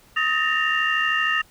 sine tone cluster, 1261 / 1787 / 1860 / 2783 Hz, D#6 / A6 / A#6 / F7, +23 / +26 / -4 / -7 cents, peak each -24 dBFS, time 0.16-1.42 s, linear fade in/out 10 ms, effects tanh soft clip ceiling -10 dBFS + pink hiss -54 dBFS RMS until 1.5 s

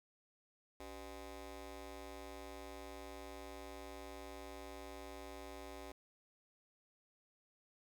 15% pulse ring-modulated tone, 220 Hz, A3, in tune, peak -39 dBFS, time 0.8-5.92 s, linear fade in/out 5 ms, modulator 160 Hz, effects none

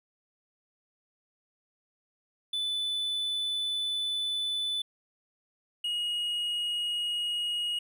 triangle tone pair in turn, 3495 / 2885 Hz, A7 / F#7, -12 / -44 cents, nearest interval minor third, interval 332 cents, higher first, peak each -27 dBFS, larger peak neither, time 2.53-4.82 / 5.84-7.79 s, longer first, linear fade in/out 5 ms, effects none

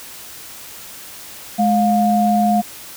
sine tone pair together, 210.8 / 709 Hz, G#3 / F5, +26 / +26 cents, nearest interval octave + major sixth, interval 2100 cents, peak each -15 dBFS, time 1.58-2.62 s, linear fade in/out 20 ms, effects white hiss -36 dBFS RMS until 2.96 s

